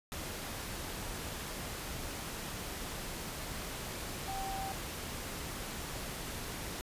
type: tone in noise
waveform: sine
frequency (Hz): 776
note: G5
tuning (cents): -18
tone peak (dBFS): -38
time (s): 4.28-4.72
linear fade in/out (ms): 0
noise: pink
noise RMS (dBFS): -41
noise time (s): 0.12-6.81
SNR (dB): 0
effects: resampled to 32000 Hz